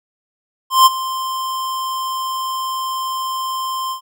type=tone with ADSR envelope; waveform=square; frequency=1046.5 Hz; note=C6; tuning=in tune; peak=-5 dBFS; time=0.7-4.01 s; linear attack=160 ms; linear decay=25 ms; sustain=-16 dB; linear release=100 ms; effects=none